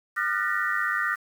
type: tone cluster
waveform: sine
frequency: 1208 / 1396 / 1492 / 1807 / 1908 Hz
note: D6 / F6 / F#6 / A6 / A#6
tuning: +48 / -1 / +14 / +46 / +40 cents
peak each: -30 dBFS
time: 0.16-1.16 s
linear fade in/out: 20 ms
effects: 8-bit